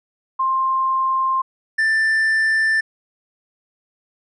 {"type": "tone pair in turn", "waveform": ["sine", "triangle"], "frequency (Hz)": [1055, 1774.3], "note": ["C6", "A6"], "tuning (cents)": [14, 14], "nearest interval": "major sixth", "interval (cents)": 900, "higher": "second", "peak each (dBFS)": [-16, -13], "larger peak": "second", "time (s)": [[0.39, 1.42], [1.78, 2.81]], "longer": "neither", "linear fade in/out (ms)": 10, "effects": ["resampled to 24000 Hz"]}